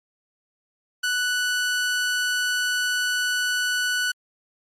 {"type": "tone", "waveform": "sawtooth", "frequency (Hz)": 1483, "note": "F#6", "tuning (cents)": 4, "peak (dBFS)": -18, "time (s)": [1.03, 4.12], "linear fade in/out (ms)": 10, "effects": ["low-pass 11000 Hz 12 dB/octave", "Opus 48 kbps"]}